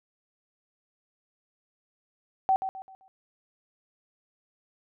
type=tone with echo; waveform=sine; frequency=765 Hz; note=G5; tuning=42 cents flat; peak=-19 dBFS; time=2.49-2.56 s; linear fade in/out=0 ms; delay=130 ms; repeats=4; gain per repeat=-9 dB; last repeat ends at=3.08 s; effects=none